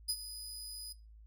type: tone with ADSR envelope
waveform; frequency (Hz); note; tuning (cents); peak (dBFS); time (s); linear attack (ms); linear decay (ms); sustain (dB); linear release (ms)
25% pulse; 4978; D#8; 0; -25; 0.08-0.93; 17; 61; -13; 9
effects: noise-tail reverb RT60 0.3 s tail -21 dB re dry + added 54 Hz sine -53 dBFS peak until 1.26 s